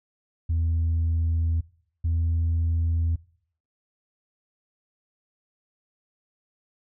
sine tone pair in turn, 82.2 / 82.77 Hz, E2 / E2, -4 / +8 cents, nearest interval unison, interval 12 cents, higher second, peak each -19 dBFS, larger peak neither, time 0.49-1.61 / 2.04-3.16 s, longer neither, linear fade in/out 10 ms, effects noise-tail reverb RT60 0.6 s tail -23 dB re dry + tanh soft clip ceiling -19 dBFS

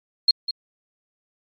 sine tone with echo, 4270 Hz, C8, 34 cents sharp, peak -8 dBFS, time 0.28-0.31 s, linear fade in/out 5 ms, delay 200 ms, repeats 1, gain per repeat -14 dB, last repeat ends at 0.51 s, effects tanh soft clip ceiling -10 dBFS + MP3 32 kbps

